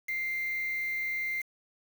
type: tone with quantisation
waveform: sine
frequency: 2093 Hz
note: C7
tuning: in tune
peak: -30 dBFS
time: 0.08-1.42 s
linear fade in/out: 10 ms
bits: 7
effects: none